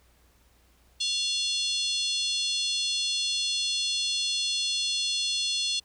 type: harmonic tone with a mistuned harmonic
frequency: 860 Hz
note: A5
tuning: 40 cents flat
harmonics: 3 / 4 / 5 / 6 / 7 / 8 / 9 / 10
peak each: -36 / -29 / -30 / -38 / -36 / -46 / -46 / -40 dBFS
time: 1-5.8 s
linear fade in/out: 10 ms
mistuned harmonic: 3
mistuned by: +130 cents
effects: added 60 Hz sine -61 dBFS peak until 5.84 s + pink hiss -64 dBFS RMS until 5.84 s